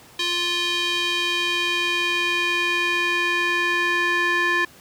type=tone with band-pass filter sweep; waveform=square; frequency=349.5 Hz; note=F4; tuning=1 cent sharp; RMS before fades=-22 dBFS; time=0.19-4.65 s; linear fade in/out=5 ms; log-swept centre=3500 to 1800 Hz; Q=2.4; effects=pink hiss -48 dBFS RMS until 4.8 s + high-pass 100 Hz 12 dB/octave